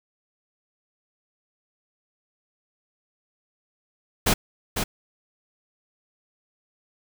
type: noise with echo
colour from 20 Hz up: pink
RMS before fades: -19 dBFS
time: 4.26-4.34 s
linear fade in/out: 10 ms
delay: 500 ms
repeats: 1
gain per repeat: -6 dB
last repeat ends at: 4.84 s
effects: none